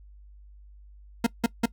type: tone bursts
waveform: 40% pulse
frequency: 231.7 Hz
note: A#3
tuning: 10 cents flat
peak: -18 dBFS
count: 3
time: 1.24-1.658 s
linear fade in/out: 5 ms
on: 26 ms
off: 170 ms
effects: noise-tail reverb RT60 0.1 s tail -20 dB re dry + added 50 Hz sine -47 dBFS peak until 1.72 s